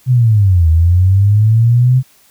sine linear two-way sweep, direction down then up, 130.81 to 79 to 130.81 Hz, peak -6 dBFS, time 0.06-2.03 s, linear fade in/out 50 ms, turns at 0.69 s, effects white hiss -49 dBFS RMS until 2.3 s

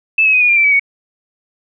sine tone with pitch steps, 2624 / 2564 / 2506 / 2448 / 2392 / 2338 / 2284 / 2232 Hz, E7 / E7 / D#7 / D#7 / D7 / D7 / D7 / C#7, -9 / -49 / +12 / -29 / +31 / -8 / -49 / +11 cents, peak -8 dBFS, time 0.18-0.796 s, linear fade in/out 5 ms, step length 77 ms, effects none

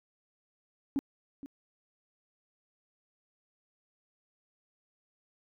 sine tone with echo, 277.2 Hz, C#4, in tune, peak -25 dBFS, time 0.96-0.99 s, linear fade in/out 0 ms, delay 470 ms, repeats 1, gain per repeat -15 dB, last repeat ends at 1.46 s, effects tanh soft clip ceiling -23 dBFS

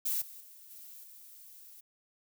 violet noise with level steps, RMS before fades -32 / -49 / -54 / -50 / -53 dBFS, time 0.05-1.81 s, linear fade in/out 10 ms, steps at 0.21 / 0.4 / 0.7 / 1.03 s, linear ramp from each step 10 ms, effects none

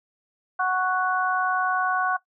harmonic tone, 370 Hz, F#4, in tune, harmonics 2 / 3 / 4, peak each -25 / -25 / -25 dBFS, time 0.59-2.17 s, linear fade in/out 10 ms, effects noise-tail reverb RT60 0.1 s tail -17 dB re dry

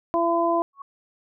harmonic tone, 338.1 Hz, E4, 44 cents sharp, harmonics 1 / 2 / 3, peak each -24 / -22 / -24 dBFS, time 0.14-0.62 s, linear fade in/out 0 ms
sine tone with exponential growth, 1108 Hz, C#6, 1 cent flat, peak -31 dBFS, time 0.73-0.82 s, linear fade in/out 5 ms, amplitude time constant 18 ms
effects none

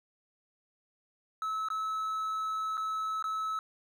triangle tone with dropouts, 1298 Hz, E6, 27 cents flat, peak -29 dBFS, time 1.42-3.59 s, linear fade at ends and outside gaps 1 ms, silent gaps 1.686-1.702 / 2.771-2.777 / 3.225-3.241 s, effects none

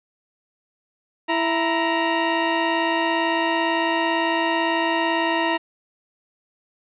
20% pulse tone pair together, 331.3 / 936 Hz, E4 / A#5, +9 / +7 cents, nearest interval octave + tritone, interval 1798 cents, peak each -17 dBFS, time 1.28-5.58 s, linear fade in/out 20 ms, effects resampled to 8000 Hz + 8-bit

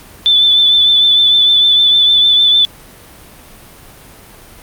sine tone with vibrato, 3507 Hz, A7, 6 cents flat, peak -6 dBFS, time 0.26-2.65 s, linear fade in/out 0 ms, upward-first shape triangle, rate 6.6 Hz, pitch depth 32 cents each way, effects pink hiss -38 dBFS RMS until 4.62 s + Opus 48 kbps

